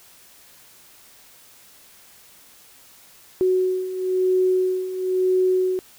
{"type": "beating tone pair", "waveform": "sine", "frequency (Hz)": [370, 371], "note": ["F#4", "F#4"], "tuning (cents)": [0, 5], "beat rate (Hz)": 1, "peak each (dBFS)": [-24, -19], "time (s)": [3.41, 5.79], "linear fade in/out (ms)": 0, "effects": ["white hiss -50 dBFS RMS until 5.98 s"]}